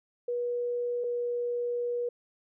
sine tone pair in turn, 483.9 / 482.1 Hz, B4 / B4, -35 / -42 cents, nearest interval unison, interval 7 cents, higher first, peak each -28 dBFS, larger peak neither, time 0.28-1.04 / 1.04-2.09 s, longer second, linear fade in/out 5 ms, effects none

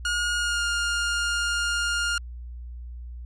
sawtooth tone with pitch glide, 1434 to 1411.8 Hz, F6 to F6, +45 to +18 cents, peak -20 dBFS, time 0.05-2.18 s, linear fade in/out 2 ms, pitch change -27 cents, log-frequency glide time 0.38-0.64 s, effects added 60 Hz sine -35 dBFS peak until 3.25 s + resampled to 22050 Hz

